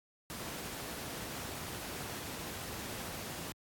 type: noise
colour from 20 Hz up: pink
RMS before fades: -42 dBFS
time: 0.3-3.52 s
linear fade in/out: 0 ms
effects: high-pass 80 Hz 12 dB/octave + AAC 64 kbps